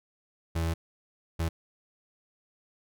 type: tone bursts at uneven times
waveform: 35% pulse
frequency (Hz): 82.41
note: E2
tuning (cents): 0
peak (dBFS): -25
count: 2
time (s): 0.55-0.74 / 1.39-1.49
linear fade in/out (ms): 10
effects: none